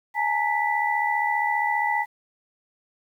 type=tone cluster; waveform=sine; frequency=840 / 915 / 1975 Hz; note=G#5 / A#5 / B6; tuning=+19 / -32 / 0 cents; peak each=-25 / -26 / -25 dBFS; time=0.14-2.06 s; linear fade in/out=50 ms; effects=9-bit